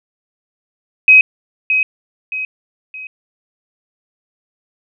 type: tone with echo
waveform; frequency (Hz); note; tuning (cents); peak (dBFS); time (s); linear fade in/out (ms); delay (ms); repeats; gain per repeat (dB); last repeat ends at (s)
sine; 2532; D#7; +30; -3; 1.08-1.21; 2; 620; 3; -8; 3.07
effects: none